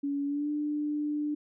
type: tone with pitch glide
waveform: sine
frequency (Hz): 282.9 to 297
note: C#4 to D4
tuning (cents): +35 to +20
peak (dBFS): -28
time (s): 0.03-1.35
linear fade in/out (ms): 10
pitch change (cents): +85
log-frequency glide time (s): 0.26-0.5
effects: none